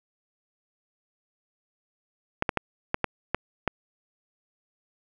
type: clicks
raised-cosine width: 0.5 ms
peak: -8 dBFS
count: 7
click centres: 2.424 / 2.492 / 2.573 / 2.944 / 3.043 / 3.346 / 3.677 s
effects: none